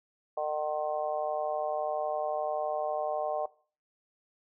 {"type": "harmonic tone", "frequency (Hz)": 151.8, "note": "D#3", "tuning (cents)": -42, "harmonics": [3, 4, 5, 6, 7], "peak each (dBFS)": [-39, -32, -34, -45, -40], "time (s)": [0.37, 3.46], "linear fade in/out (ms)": 5, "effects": ["noise-tail reverb RT60 0.4 s tail -19 dB re dry"]}